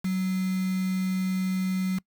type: tone with quantisation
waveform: sine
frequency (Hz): 187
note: F#3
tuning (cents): +19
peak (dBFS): -24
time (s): 0.04-1.99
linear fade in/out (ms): 10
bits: 6
effects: noise-tail reverb RT60 0.1 s tail -24 dB re dry